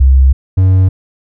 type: tone pair in turn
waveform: sine / triangle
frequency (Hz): 66.2 / 93.87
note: C2 / F#2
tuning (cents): +21 / +25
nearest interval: tritone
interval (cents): 604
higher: second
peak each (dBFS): -3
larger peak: neither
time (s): 0-0.33 / 0.57-0.89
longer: first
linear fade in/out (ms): 10
effects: none